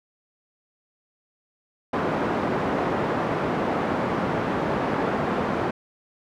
pink band-pass noise, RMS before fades -25 dBFS, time 1.93-5.71 s, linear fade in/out 5 ms, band 190 to 1200 Hz, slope 12 dB/octave, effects none

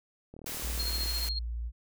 click train, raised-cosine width 2 ms, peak -33 dBFS, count 29, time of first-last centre 0.34-1.06 s, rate 38.9 Hz
white noise, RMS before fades -38 dBFS, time 0.46-1.29 s, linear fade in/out 2 ms
sine tone, 58 Hz, A#1, 8 cents flat, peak -32 dBFS, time 0.61-1.72 s, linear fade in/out 50 ms
sine tone with tremolo, 4240 Hz, C8, 22 cents sharp, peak -30 dBFS, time 0.79-1.39 s, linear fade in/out 5 ms, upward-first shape triangle, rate 14 Hz, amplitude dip 65%
effects none

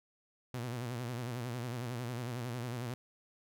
sawtooth tone with vibrato, 121.5 Hz, B2, 28 cents flat, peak -33 dBFS, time 0.54-2.94 s, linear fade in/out 0 ms, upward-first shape sine, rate 11 Hz, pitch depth 91 cents each way, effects none

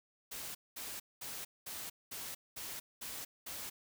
white noise bursts, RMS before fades -44 dBFS, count 8, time 0.31-3.7 s, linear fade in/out 10 ms, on 240 ms, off 210 ms, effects none

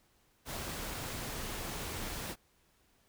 pink noise, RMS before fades -40 dBFS, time 0.45-2.36 s, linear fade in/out 50 ms, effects pink hiss -70 dBFS RMS until 3.08 s

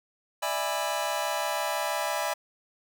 sawtooth chord, E dominant seventh, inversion third, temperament just, 593.3 / 659.3 / 824.1 / 988.9 Hz, D5 / E5 / G#5 / B5, +18 / 0 / -14 / +2 cents, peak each -29 dBFS, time 0.42-2.34 s, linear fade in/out 10 ms, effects none

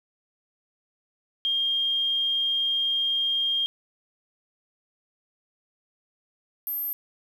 sine tone pair in turn, 3216 / 12927 Hz, G7 / G#9, +44 / -48 cents, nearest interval 2 octaves, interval 2408 cents, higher second, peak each -22 / -27 dBFS, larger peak first, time 1.45-3.66 / 6.67-6.93 s, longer first, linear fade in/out 0 ms, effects 9-bit

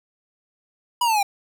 square linear sweep, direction down, 987.8 to 784 Hz, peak -18 dBFS, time 1.01-1.23 s, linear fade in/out 5 ms, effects none

